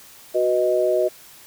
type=chord; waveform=sine; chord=B major; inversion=second; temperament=equal; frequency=370 / 493.9 / 622.3 Hz; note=F#4 / B4 / D#5; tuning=0 / 0 / 0 cents; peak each=-21 / -24 / -19 dBFS; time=0.34-1.09 s; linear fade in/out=20 ms; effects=white hiss -46 dBFS RMS until 1.46 s